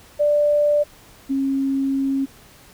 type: tone pair in turn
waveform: sine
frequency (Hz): 589 / 271.5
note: D5 / C#4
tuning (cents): +5 / -36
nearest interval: octave + minor second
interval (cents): 1341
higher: first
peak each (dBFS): -14 / -18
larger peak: first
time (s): 0.19-0.84 / 1.29-2.26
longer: second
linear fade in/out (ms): 20
effects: pink hiss -48 dBFS RMS until 2.73 s